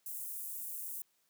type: high-pass noise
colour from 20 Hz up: white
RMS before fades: -42 dBFS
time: 0.06-1.02 s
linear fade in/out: 2 ms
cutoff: 9000 Hz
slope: 24 dB/octave
effects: white hiss -75 dBFS RMS until 1.29 s + high-pass 100 Hz 12 dB/octave